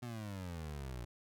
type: exponential sweep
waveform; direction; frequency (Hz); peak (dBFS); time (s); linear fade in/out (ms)
25% pulse; down; 124.3 to 58; -38; 0.02-1.05; 10
effects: none